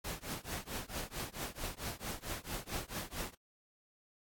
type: noise with tremolo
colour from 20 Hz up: pink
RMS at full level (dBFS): -38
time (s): 0.04-3.35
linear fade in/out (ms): 10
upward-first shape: triangle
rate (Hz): 4.5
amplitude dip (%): 100
effects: AAC 64 kbps